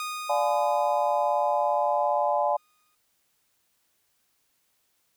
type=tone with exponential decay; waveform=sawtooth; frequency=1235 Hz; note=D#6; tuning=13 cents flat; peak=-26 dBFS; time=0-2.95 s; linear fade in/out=1 ms; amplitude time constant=640 ms
type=chord; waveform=sine; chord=D diminished seventh; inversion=none; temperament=just; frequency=587.3 / 704.8 / 845.8 / 1014.9 Hz; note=D5 / F5 / Ab5 / Cb6; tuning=0 / +16 / +31 / +47 cents; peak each=-26 / -28 / -26 / -30 dBFS; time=0.29-2.57 s; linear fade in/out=10 ms
effects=white hiss -71 dBFS RMS until 5.16 s